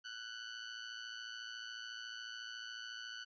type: tone with amplitude modulation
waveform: 20% pulse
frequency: 1492 Hz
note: F#6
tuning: 14 cents sharp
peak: -37 dBFS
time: 0.04-3.25 s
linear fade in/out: 20 ms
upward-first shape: sine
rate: 114 Hz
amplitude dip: 70%
effects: resampled to 16000 Hz